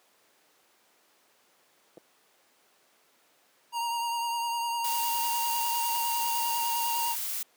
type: clicks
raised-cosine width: 2 ms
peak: -30 dBFS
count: 2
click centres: 1.973 / 1.979 s
type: tone with vibrato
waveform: square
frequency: 936 Hz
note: A#5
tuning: 7 cents sharp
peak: -29 dBFS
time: 3.72-7.16 s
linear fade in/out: 50 ms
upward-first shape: triangle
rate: 9.9 Hz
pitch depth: 28 cents each way
type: noise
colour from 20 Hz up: blue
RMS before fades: -33 dBFS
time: 4.84-7.43 s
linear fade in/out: 5 ms
effects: pink hiss -64 dBFS RMS until 7.56 s + high-pass 400 Hz 12 dB/octave